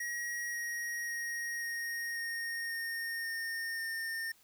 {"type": "tone with pitch steps", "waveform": "square", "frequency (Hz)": [1900, 1888, 1876, 1864.1, 1852.3, 1840.6, 1828.9, 1817.3], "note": ["A#6", "A#6", "A#6", "A#6", "A#6", "A#6", "A#6", "A#6"], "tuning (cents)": [33, 22, 11, -1, -12, -22, -34, -45], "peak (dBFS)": -36, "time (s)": [0, 4.32], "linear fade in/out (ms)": 5, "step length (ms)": 540, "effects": ["white hiss -65 dBFS RMS until 4.43 s"]}